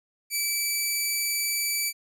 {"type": "tone", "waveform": "10% pulse", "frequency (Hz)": 2311, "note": "D7", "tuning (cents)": -28, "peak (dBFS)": -16, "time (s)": [0.3, 1.93], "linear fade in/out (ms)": 50, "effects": []}